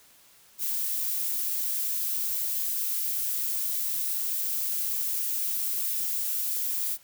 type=noise; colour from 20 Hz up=violet; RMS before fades=-29 dBFS; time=0.58-6.98 s; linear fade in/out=50 ms; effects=white hiss -57 dBFS RMS until 7.03 s